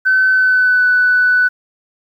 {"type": "tone with pitch glide", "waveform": "sine", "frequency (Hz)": [1524, 1490.9], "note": ["G6", "F#6"], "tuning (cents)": [-49, 13], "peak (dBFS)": -8, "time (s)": [0.05, 1.49], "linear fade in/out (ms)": 20, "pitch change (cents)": -38, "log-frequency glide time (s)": [0.3, 0.87], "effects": ["tanh soft clip ceiling -4 dBFS", "8-bit"]}